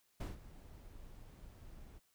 brown noise with ADSR envelope, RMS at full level -37 dBFS, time 0.2-2 s, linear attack 8 ms, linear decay 160 ms, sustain -17 dB, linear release 37 ms, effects white hiss -75 dBFS RMS until 2.14 s

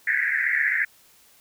white band-pass noise, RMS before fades -23 dBFS, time 0.07-0.85 s, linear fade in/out 5 ms, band 1600 to 2100 Hz, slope 96 dB/octave, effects white hiss -56 dBFS RMS until 1.4 s

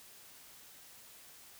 silence, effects white hiss -56 dBFS RMS until 1.59 s

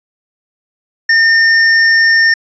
square tone, 1816 Hz, A#6, 46 cents flat, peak -7 dBFS, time 1.09-2.34 s, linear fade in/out 5 ms, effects resampled to 16000 Hz

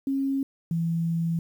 sine tone pair in turn, 272.2 / 166.5 Hz, C#4 / E3, -31 / +18 cents, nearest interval major sixth, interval 851 cents, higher first, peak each -23 dBFS, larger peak neither, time 0.07-0.43 / 0.71-1.39 s, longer second, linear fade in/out 2 ms, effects 9-bit

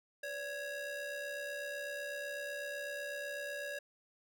square ring-modulated tone, 543 Hz, C#5, 36 cents flat, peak -37 dBFS, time 0.23-3.79 s, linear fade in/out 5 ms, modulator 1120 Hz, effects none

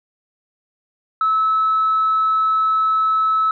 sine tone, 1300 Hz, E6, 24 cents flat, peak -13 dBFS, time 1.21-3.51 s, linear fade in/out 2 ms, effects tanh soft clip ceiling -10 dBFS

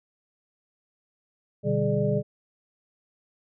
sine tone cluster, 122.6 / 148.6 / 196.3 / 421.4 / 595 Hz, B2 / D3 / G3 / G#4 / D5, -12 / +21 / +3 / +25 / +22 cents, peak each -28 dBFS, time 1.63-2.23 s, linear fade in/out 50 ms, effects none

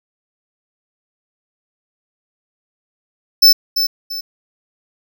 square tone with echo, 5280 Hz, E8, 2 cents sharp, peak -5 dBFS, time 3.42-3.53 s, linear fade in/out 10 ms, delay 340 ms, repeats 2, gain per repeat -9 dB, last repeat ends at 4.21 s, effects none

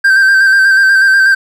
triangle tone with vibrato, 1568 Hz, G6, in tune, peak -3 dBFS, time 0.04-1.35 s, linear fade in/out 10 ms, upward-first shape square, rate 8.2 Hz, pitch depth 28 cents each way, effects none

